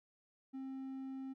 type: tone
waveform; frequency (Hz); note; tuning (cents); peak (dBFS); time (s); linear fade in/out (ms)
triangle; 265.9; C4; +28; -40; 0.53-1.34; 20
effects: none